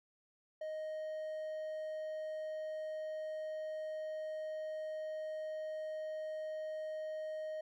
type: tone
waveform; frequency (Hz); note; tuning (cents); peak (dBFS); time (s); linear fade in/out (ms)
triangle; 623; D#5; +2; -37; 0.61-7.61; 5
effects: none